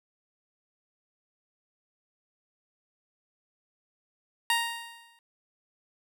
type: tone with exponential decay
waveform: 15% pulse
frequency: 932.3 Hz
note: A#5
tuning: in tune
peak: -15 dBFS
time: 4.5-5.19 s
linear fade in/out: 1 ms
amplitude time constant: 150 ms
effects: none